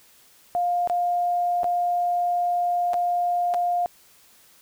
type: tone with dropouts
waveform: sine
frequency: 705 Hz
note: F5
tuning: 16 cents sharp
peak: -20 dBFS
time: 0.55-3.86 s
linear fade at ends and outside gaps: 0 ms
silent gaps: 0.874-0.898 / 1.633-1.643 / 2.934-2.941 / 3.539-3.544 s
effects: white hiss -55 dBFS RMS until 4.61 s